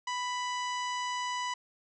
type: harmonic tone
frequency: 990 Hz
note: B5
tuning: 4 cents sharp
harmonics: 1 / 2 / 3 / 4 / 5 / 6 / 7 / 8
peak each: -33 / -39 / -41 / -48 / -48 / -47 / -50 / -53 dBFS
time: 0.07-1.54 s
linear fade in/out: 5 ms
effects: none